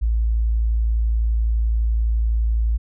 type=tone; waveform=sine; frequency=55.9 Hz; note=A1; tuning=28 cents sharp; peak=-16 dBFS; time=0.01-2.78 s; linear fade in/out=20 ms; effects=none